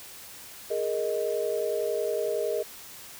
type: chord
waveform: sine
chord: Ab suspended second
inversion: none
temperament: equal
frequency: 415.3 / 466.2 / 622.3 Hz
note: Ab4 / Bb4 / Eb5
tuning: 0 / 0 / 0 cents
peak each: -30 dBFS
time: 0.7-2.63 s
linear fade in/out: 10 ms
effects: white hiss -45 dBFS RMS until 3.19 s